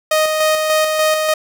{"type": "tone with tremolo", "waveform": "sawtooth", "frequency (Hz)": 622.3, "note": "D#5", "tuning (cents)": 0, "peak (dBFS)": -8, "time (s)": [0.11, 1.34], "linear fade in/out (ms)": 5, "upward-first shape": "square", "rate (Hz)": 3.4, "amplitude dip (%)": 35, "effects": []}